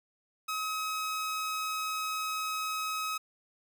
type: tone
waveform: sawtooth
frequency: 1274 Hz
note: D#6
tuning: 41 cents sharp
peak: -28 dBFS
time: 0.48-3.18 s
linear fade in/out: 10 ms
effects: none